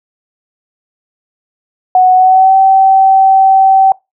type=tone with pitch glide; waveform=sine; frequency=740 to 770.1 Hz; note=F#5 to G5; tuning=0 to -31 cents; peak=-3 dBFS; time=1.95-3.92 s; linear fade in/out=2 ms; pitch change=+69 cents; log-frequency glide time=2.15-2.56 s; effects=noise-tail reverb RT60 0.2 s tail -23 dB re dry